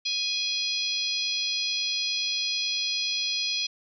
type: harmonic tone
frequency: 830.6 Hz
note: G#5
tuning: in tune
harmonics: 3 / 4 / 5 / 6 / 7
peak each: -33 / -31 / -30 / -32 / -39 dBFS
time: 0.05-3.67 s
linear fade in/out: 10 ms
effects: none